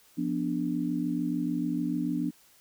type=chord; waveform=sine; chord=B diminished; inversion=second; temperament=equal; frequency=174.61 / 246.9 / 293.7 Hz; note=F3 / B3 / D4; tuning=0 / 0 / 0 cents; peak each=-33 / -31 / -30 dBFS; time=0.17-2.31 s; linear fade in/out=20 ms; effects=white hiss -60 dBFS RMS until 2.6 s